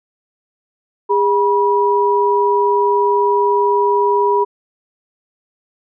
sine tone pair together, 407.1 / 971.1 Hz, G#4 / B5, -35 / -29 cents, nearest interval octave + minor third, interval 1506 cents, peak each -14 dBFS, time 1.09-4.45 s, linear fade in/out 20 ms, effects none

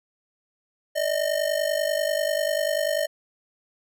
square ring-modulated tone, 611 Hz, D#5, 32 cents flat, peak -20 dBFS, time 0.95-3.07 s, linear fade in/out 20 ms, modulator 25.1 Hz, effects none

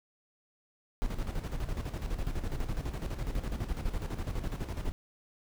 brown noise with tremolo, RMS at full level -32 dBFS, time 1.02-4.92 s, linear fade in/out 0 ms, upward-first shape square, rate 12 Hz, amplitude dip 60%, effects none

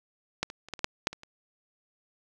clicks, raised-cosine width 0.2 ms, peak -10 / -23 / -29 / -16 / -25 / -7 / -7 / -23 / -29 dBFS, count 9, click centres 0.43 / 0.501 / 0.686 / 0.737 / 0.792 / 0.844 / 1.071 / 1.13 / 1.234 s, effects none

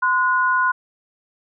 sine tone pair together, 1029 / 1455.2 Hz, C6 / F#6, -29 / -29 cents, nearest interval tritone, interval 600 cents, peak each -18 dBFS, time 0.02-0.72 s, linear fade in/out 10 ms, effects none

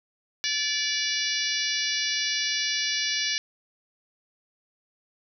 harmonic tone, 579 Hz, D5, 25 cents flat, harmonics 3 / 4 / 5 / 6 / 7 / 8 / 9 / 10, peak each -33 / -33 / -33 / -33 / -33 / -33 / -33 / -33 dBFS, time 0.44-3.38 s, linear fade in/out 0 ms, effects none

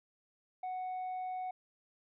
sine tone with tanh clipping, 740 Hz, F#5, in tune, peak -37 dBFS, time 0.63-1.51 s, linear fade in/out 5 ms, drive 2 dB, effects none

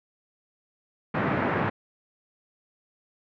pink band-pass noise, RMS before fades -26 dBFS, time 1.14-1.7 s, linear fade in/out 10 ms, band 110 to 2000 Hz, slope 24 dB/octave, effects none

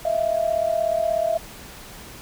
sine tone pair together, 640 / 676.6 Hz, D#5 / E5, +49 / +45 cents, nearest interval minor second, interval 96 cents, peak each -22 dBFS, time 0.05-1.38 s, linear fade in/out 5 ms, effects pink hiss -41 dBFS RMS until 2.21 s

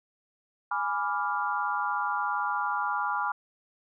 sine chord, G# diminished seventh, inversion none, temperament equal, 830.6 / 987.8 / 1174.7 / 1396.9 Hz, G#5 / B5 / D6 / F6, 0 / 0 / 0 / 0 cents, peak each -32 dBFS, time 0.71-3.32 s, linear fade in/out 5 ms, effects none

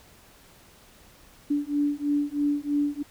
sine beating tone pair, 288.7 / 291.8 Hz, D4 / D4, -30 / -11 cents, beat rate 3.1 Hz, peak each -26 dBFS, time 1.5-3.03 s, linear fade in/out 10 ms, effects pink hiss -54 dBFS RMS until 3.1 s

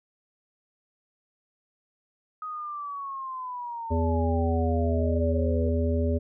sine linear sweep, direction down, 1259 to 475 Hz, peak -32 dBFS, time 2.42-5.69 s, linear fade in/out 2 ms
harmonic tone, 82.41 Hz, E2, in tune, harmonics 1 / 3 / 5 / 7, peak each -24 / -29 / -31 / -32 dBFS, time 3.9-6.19 s, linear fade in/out 20 ms
effects none

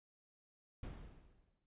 brown noise with exponential decay, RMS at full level -44 dBFS, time 0.83-1.66 s, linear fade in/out 2 ms, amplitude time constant 180 ms, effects resampled to 8000 Hz

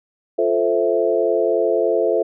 sine chord, F major seventh, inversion none, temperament equal, 349.2 / 440 / 523.3 / 659.3 Hz, F4 / A4 / C5 / E5, 0 / 0 / 0 / 0 cents, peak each -22 / -19 / -21 / -21 dBFS, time 0.38-2.23 s, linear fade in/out 10 ms, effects none

